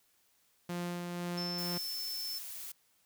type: tone with tremolo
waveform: sawtooth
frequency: 175.1 Hz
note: F3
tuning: 5 cents sharp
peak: -31 dBFS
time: 0.69-1.78 s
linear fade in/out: 5 ms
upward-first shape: sine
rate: 2 Hz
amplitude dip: 30%
type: tone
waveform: triangle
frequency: 5300 Hz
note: E8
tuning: 9 cents sharp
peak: -36 dBFS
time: 1.37-2.39 s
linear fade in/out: 10 ms
type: noise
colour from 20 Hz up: blue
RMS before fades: -44 dBFS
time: 1.58-2.72 s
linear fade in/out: 5 ms
effects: white hiss -71 dBFS RMS until 3.05 s

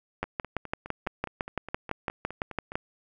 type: two click trains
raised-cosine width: 0.5 ms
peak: -23 / -13 dBFS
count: 13 / 16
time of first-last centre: 0.24-2.719 / 0.23-2.755 s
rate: 4.84 / 5.94 Hz
effects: none

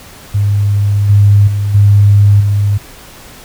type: tone with level steps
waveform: sine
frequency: 101.8 Hz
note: G#2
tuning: 34 cents flat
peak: -8 / -3 / -11 / -3 / -8 dBFS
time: 0.34-2.78 s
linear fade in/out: 10 ms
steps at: 1.09 / 1.47 / 1.74 / 2.4 s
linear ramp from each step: 10 ms
effects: pink hiss -35 dBFS RMS until 3.44 s

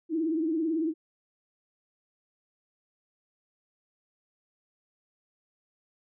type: tone with vibrato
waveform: sine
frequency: 321.3 Hz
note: E4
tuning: 44 cents flat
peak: -25 dBFS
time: 0.09-0.94 s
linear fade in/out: 50 ms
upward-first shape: triangle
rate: 18 Hz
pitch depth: 110 cents each way
effects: none

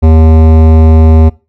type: tone with hard clipping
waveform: sine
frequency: 79.7 Hz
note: D#2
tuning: 42 cents sharp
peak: -3 dBFS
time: 0.02-1.3 s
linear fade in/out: 20 ms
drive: 16 dB
effects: noise-tail reverb RT60 0.3 s tail -22 dB re dry

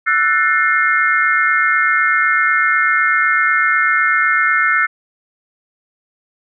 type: chord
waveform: sine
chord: F# half-diminished seventh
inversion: third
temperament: just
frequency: 1332 / 1480 / 1776 / 2131 Hz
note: E6 / F#6 / A6 / C7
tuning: +18 / 0 / +16 / +31 cents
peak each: -17 dBFS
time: 0.06-4.87 s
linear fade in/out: 20 ms
effects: none

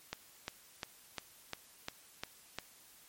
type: click train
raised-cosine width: 0.2 ms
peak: -20 dBFS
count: 8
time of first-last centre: 0.13-2.586 s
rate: 2.85 Hz
effects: white hiss -60 dBFS RMS until 3.08 s + MP3 64 kbps

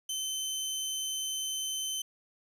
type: tone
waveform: 20% pulse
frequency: 3075 Hz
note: G7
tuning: 34 cents flat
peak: -27 dBFS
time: 0.09-2.02 s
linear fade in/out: 5 ms
effects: none

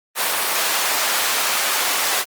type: high-pass noise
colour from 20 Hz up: pink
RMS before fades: -20 dBFS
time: 0.15-2.25 s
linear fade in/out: 50 ms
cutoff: 790 Hz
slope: 12 dB/octave
effects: Opus 32 kbps

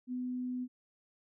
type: tone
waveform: sine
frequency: 250.6 Hz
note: B3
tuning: 25 cents sharp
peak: -34 dBFS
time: 0.07-0.68 s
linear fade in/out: 50 ms
effects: none

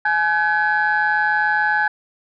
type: tone cluster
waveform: sine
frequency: 846 / 1523 / 1690 Hz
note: G#5 / F#6 / G#6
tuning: +32 / +50 / +30 cents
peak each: -19 dBFS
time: 0.05-1.88 s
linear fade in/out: 5 ms
effects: tanh soft clip ceiling -9 dBFS

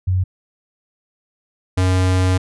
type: tone pair in turn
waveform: sine / square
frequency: 92.5 / 92.5 Hz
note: F#2 / F#2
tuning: 0 / 0 cents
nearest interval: unison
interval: 0 cents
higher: neither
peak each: -14 dBFS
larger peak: neither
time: 0.07-0.24 / 1.77-2.38 s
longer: second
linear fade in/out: 10 ms
effects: resampled to 24000 Hz

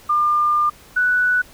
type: tone pair in turn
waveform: sine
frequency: 1200 / 1482.1 Hz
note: D6 / F#6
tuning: +37 / +2 cents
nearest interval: major third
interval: 365 cents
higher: second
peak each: -14 dBFS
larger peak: neither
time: 0.09-0.7 / 0.96-1.42 s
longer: first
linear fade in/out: 10 ms
effects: pink hiss -46 dBFS RMS until 1.53 s

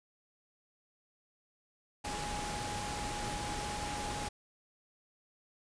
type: tone in noise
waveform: sine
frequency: 830.6 Hz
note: G#5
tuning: in tune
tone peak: -40 dBFS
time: 2.04-4.29 s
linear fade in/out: 10 ms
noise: pink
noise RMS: -39 dBFS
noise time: 2.04-4.29 s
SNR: -4 dB
effects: resampled to 22050 Hz

